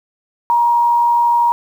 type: tone with frequency modulation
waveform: sine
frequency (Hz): 947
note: A#5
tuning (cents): +27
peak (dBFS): -10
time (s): 0.5-1.52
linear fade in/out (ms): 0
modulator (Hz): 81.7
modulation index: 0.24
effects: 7-bit